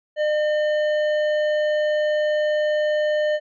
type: tone with hard clipping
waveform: triangle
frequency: 605 Hz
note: D#5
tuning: 49 cents flat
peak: -20 dBFS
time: 0.16-3.4 s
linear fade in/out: 50 ms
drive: 13 dB
effects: resampled to 16000 Hz